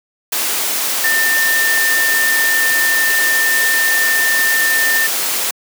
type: tone in noise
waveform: sine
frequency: 1800 Hz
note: A6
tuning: 39 cents sharp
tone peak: -13 dBFS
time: 1.04-5.07 s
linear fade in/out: 5 ms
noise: white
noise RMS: -18 dBFS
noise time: 0.32-5.51 s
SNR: +2 dB
effects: high-pass 300 Hz 12 dB/octave